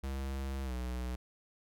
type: tone with pitch glide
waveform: square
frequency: 67.3 to 62.07 Hz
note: C2 to B1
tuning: +49 to +9 cents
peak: -36 dBFS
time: 0.03-1.16 s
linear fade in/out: 10 ms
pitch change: -140 cents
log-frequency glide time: 0.64-0.73 s
effects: none